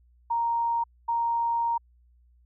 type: tone pair in turn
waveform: sine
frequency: 932.3 / 932.3 Hz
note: A#5 / A#5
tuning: 0 / 0 cents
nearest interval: unison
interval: 0 cents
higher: neither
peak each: -23 dBFS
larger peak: neither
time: 0.3-0.84 / 1.08-1.78 s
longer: second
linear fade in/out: 10 ms
effects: added 60 Hz sine -57 dBFS peak until 2.45 s